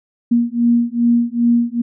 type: beating tone pair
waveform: sine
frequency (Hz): 235.5 / 238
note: A#3 / A#3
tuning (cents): +18 / +36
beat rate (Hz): 2.5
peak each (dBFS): -15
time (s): 0.31-1.82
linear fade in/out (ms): 10
effects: none